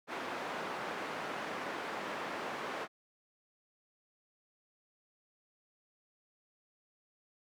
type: band-pass noise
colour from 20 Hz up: white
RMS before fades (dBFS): -40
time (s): 0.07-2.88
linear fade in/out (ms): 50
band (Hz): 240 to 1400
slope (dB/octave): 12
effects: none